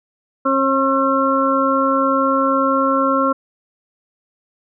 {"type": "harmonic tone", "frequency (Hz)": 269.8, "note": "C#4", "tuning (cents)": -47, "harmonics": [1, 2, 4, 5], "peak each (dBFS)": [-19, -19, -19, -19], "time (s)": [0.45, 3.33], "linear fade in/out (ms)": 10, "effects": []}